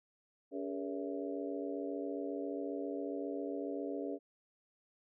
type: harmonic tone with a mistuned harmonic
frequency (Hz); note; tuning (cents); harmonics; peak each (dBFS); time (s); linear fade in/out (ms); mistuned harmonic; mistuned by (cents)
94.6; F#2; +39; 3 / 4 / 5 / 6 / 7; -40 / -42 / -44 / -46 / -47; 0.51-4.19; 50; 4; +120
effects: none